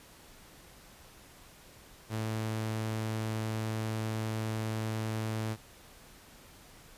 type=tone; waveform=sawtooth; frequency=110 Hz; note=A2; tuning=in tune; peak=-28 dBFS; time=2.09-5.57 s; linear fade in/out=50 ms; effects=pink hiss -55 dBFS RMS until 6.97 s + resampled to 32000 Hz

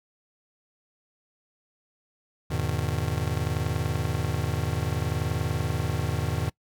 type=chord; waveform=square; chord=E major seventh; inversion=none; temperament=just; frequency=82.41 / 103.01 / 123.61 / 154.51 Hz; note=E2 / G#2 / B2 / D#3; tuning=0 / -14 / +2 / -12 cents; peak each=-32 dBFS; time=2.5-6.5 s; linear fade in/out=10 ms; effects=noise-tail reverb RT60 0.1 s tail -23 dB re dry

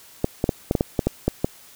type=clicks; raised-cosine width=2 ms; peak=-5 dBFS; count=10; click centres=0.244 / 0.441 / 0.492 / 0.711 / 0.752 / 0.809 / 0.992 / 1.07 / 1.28 / 1.445 s; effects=white hiss -48 dBFS RMS until 1.75 s

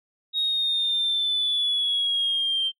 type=linear sweep; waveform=sine; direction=down; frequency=3770 to 3136 Hz; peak=-20 dBFS; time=0.33-2.72 s; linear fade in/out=50 ms; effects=noise-tail reverb RT60 0.1 s tail -24 dB re dry + tanh soft clip ceiling -17 dBFS

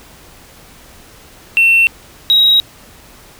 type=tone pair in turn; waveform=triangle; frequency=2700 / 3818 Hz; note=E7 / A#7; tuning=+41 / +41 cents; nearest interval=tritone; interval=600 cents; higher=second; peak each=-4 dBFS; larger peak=neither; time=1.57-1.87 / 2.3-2.6 s; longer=neither; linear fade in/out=0 ms; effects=tanh soft clip ceiling -2 dBFS + pink hiss -41 dBFS RMS until 3.39 s

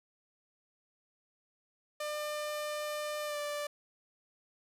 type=tone with pitch glide; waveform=sawtooth; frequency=599 to 587.7 Hz; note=D5 to D5; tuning=+34 to +1 cents; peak=-31 dBFS; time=2-3.67 s; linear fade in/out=5 ms; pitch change=-33 cents; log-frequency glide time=3.25-3.38 s; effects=resampled to 32000 Hz + 10-bit

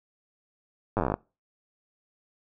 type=slowing click train; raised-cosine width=1 ms; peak=-12 dBFS; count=13; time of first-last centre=0.97-1.141 s; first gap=9 ms; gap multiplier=1.08; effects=noise-tail reverb RT60 0.3 s tail -24 dB re dry

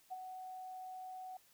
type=tone with ADSR envelope; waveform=sine; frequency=745 Hz; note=F#5; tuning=12 cents sharp; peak=-39 dBFS; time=0.1-1.37 s; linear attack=25 ms; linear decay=28 ms; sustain=-6 dB; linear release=3 ms; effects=white hiss -68 dBFS RMS until 1.53 s

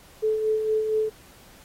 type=tone with tremolo; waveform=sine; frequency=434.4 Hz; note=A4; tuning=22 cents flat; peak=-19 dBFS; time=0.22-1.1 s; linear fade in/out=20 ms; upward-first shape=sine; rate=4.3 Hz; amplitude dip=45%; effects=pink hiss -52 dBFS RMS until 1.64 s + AAC 48 kbps

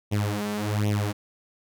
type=tone with flanger; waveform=sawtooth; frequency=104.1 Hz; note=G#2; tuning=5 cents sharp; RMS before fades=-26 dBFS; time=0.11-1.13 s; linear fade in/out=20 ms; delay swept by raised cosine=0.32 to 5.12 ms; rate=1.3 Hz; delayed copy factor=+0.9; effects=none

